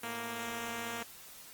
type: tone pair together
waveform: 5% pulse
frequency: 110 / 233.1 Hz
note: A2 / A#3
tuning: 0 / 0 cents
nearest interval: octave + minor second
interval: 1300 cents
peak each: -36 / -26 dBFS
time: 0.03-1.03 s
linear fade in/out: 5 ms
effects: white hiss -52 dBFS RMS until 1.53 s + Opus 24 kbps